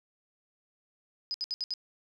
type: tone bursts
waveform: sine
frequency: 5000 Hz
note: D#8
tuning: 8 cents sharp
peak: -30 dBFS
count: 5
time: 1.31-1.738 s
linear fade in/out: 0 ms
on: 32 ms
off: 67 ms
effects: none